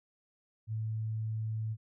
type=tone; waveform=sine; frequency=110 Hz; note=A2; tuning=in tune; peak=-32 dBFS; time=0.67-1.77 s; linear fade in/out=50 ms; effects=none